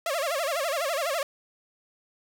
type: tone with vibrato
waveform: sawtooth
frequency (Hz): 610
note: D#5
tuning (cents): -34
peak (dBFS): -22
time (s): 0.06-1.23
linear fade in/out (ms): 2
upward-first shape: sine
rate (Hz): 12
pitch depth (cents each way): 220
effects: none